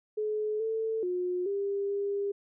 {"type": "tone with pitch steps", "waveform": "sine", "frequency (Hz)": [426.6, 444.4, 359.9, 399.4, 402], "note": ["G#4", "A4", "F#4", "G4", "G4"], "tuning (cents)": [46, 17, -48, 32, 44], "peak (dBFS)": -28, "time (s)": [0.17, 2.32], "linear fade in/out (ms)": 10, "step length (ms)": 430, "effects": []}